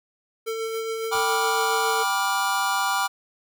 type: tone with tremolo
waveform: square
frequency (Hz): 448.3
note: A4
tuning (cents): +32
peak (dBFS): -26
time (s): 0.46-2.04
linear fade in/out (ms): 20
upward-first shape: sine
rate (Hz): 7.2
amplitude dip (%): 30
type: chord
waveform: square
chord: G dominant seventh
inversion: none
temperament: just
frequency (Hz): 784 / 980 / 1176 / 1411.2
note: G5 / B5 / D6 / F6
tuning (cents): 0 / -14 / +2 / +18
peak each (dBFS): -28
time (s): 1.11-3.08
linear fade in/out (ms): 20
type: noise with exponential decay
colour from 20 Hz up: pink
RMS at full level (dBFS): -41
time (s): 1.15-1.37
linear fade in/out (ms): 1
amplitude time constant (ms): 46
effects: none